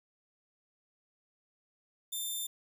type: tone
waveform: 10% pulse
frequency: 3580 Hz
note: A7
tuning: 29 cents sharp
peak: -27 dBFS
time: 2.12-2.47 s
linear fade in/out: 10 ms
effects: none